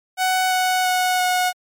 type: tone with pitch steps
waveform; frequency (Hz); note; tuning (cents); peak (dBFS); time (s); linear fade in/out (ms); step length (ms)
sawtooth; 745 / 739.9 / 734.7 / 729.7; F#5 / F#5 / F#5 / F#5; +12 / 0 / -12 / -24; -13; 0.17-1.53; 50; 340
effects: MP3 96 kbps